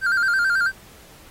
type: tone with vibrato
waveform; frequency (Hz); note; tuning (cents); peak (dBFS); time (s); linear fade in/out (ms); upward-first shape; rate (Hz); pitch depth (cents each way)
triangle; 1480; F#6; 0; -15; 0.01-0.72; 50; square; 9.2; 87
effects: pink hiss -48 dBFS RMS until 1.3 s + AAC 48 kbps